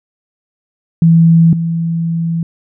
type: tone pair in turn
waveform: sine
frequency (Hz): 165.5 / 166.19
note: E3 / E3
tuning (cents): +7 / +14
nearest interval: unison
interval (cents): 7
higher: second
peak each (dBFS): -4 / -13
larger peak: first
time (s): 1.02-1.53 / 1.53-2.43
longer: second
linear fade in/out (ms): 2
effects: none